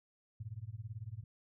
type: tone with tremolo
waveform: sine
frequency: 109.5 Hz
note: A2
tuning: 8 cents flat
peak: -38 dBFS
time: 0.4-1.24 s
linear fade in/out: 5 ms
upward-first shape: sine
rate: 18 Hz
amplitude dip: 95%
effects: none